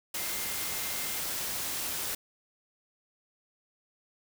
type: tone in noise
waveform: sine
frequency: 2098 Hz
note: C7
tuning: 4 cents sharp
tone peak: -45 dBFS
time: 0.16-1.2 s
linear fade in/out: 5 ms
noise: white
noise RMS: -34 dBFS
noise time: 0.14-2.15 s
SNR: -14 dB
effects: none